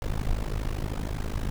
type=noise with amplitude modulation; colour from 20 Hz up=brown; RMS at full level=-25 dBFS; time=0.02-1.5 s; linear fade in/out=0 ms; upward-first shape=sine; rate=52.5 Hz; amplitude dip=95%; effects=none